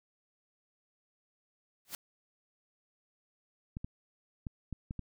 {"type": "noise with exponential growth", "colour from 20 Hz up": "white", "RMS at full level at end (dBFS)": -35, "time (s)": [1.85, 1.95], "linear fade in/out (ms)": 1, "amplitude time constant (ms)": 20}
{"type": "clicks", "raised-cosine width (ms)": 5, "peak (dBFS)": -26, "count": 6, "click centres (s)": [3.769, 3.845, 4.468, 4.727, 4.909, 4.993]}
{"effects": []}